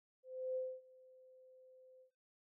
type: tone with ADSR envelope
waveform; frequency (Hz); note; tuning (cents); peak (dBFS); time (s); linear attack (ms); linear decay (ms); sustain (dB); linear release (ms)
sine; 515; C5; -28; -36; 0.23-2.11; 330; 250; -24; 99
effects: noise-tail reverb RT60 0.7 s tail -25 dB re dry